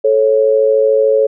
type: tone pair together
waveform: sine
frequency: 436.5 / 550 Hz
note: A4 / C#5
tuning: -14 / -14 cents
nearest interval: major third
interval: 400 cents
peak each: -11 dBFS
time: 0.04-1.27 s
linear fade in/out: 10 ms
effects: none